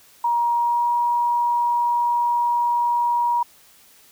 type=tone with pitch glide; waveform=sine; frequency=947 to 954.7 Hz; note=A#5 to A#5; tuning=+27 to +41 cents; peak=-17 dBFS; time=0.24-3.43 s; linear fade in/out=5 ms; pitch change=+14 cents; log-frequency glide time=0.6-0.89 s; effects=white hiss -52 dBFS RMS until 4.11 s